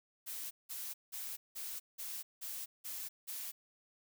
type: noise bursts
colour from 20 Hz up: blue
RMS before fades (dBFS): -43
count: 8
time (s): 0.26-3.52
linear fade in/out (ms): 20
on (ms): 250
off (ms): 180
effects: none